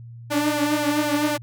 sawtooth tone with flanger, 295.9 Hz, D4, 13 cents sharp, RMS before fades -22 dBFS, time 0.3-1.38 s, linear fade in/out 20 ms, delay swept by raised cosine 1.2 to 4.6 ms, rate 3.9 Hz, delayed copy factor +0.7, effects added 117 Hz sine -37 dBFS peak until 1.42 s

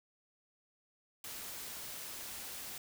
white noise, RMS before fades -45 dBFS, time 1.24-2.78 s, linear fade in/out 2 ms, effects none

